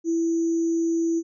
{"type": "tone with sample-and-hold", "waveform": "sine", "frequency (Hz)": 332, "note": "E4", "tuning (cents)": 12, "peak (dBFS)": -20, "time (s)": [0.04, 1.23], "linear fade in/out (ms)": 50, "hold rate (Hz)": 6300, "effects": ["resampled to 22050 Hz"]}